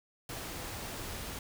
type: noise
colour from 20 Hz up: pink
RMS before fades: -41 dBFS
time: 0.29-1.39 s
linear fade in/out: 2 ms
effects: none